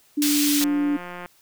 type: tone with pitch glide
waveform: sine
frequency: 292.9 to 290.9 Hz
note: D4 to D4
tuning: -5 to -16 cents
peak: -19 dBFS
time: 0.17-0.97 s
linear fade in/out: 10 ms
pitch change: -11 cents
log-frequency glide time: 0.46-0.59 s
type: high-pass noise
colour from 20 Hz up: pink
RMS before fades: -24 dBFS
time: 0.22-0.64 s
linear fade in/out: 0 ms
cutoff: 3300 Hz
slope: 12 dB/octave
type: click train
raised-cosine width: 0.5 ms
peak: -21 dBFS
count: 116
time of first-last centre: 0.61-1.26 s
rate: 177 Hz
effects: white hiss -58 dBFS RMS until 1.41 s